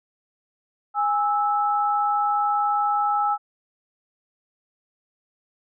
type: tone pair together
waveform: sine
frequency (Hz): 825 / 1310.7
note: G#5 / E6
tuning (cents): -12 / -10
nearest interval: minor sixth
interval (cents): 802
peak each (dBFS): -21 / -23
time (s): 0.94-3.38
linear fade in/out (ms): 50
effects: none